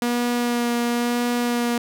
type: tone with vibrato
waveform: sawtooth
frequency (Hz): 239.8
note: A#3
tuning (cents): +49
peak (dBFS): -16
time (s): 0.02-1.78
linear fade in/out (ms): 2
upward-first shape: sine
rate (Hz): 0.98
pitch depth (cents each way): 13
effects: none